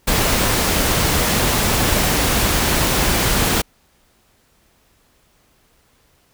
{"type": "noise", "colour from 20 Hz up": "pink", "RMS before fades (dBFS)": -17, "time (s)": [0.07, 3.62], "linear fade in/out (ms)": 10, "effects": ["pink hiss -58 dBFS RMS until 6.33 s"]}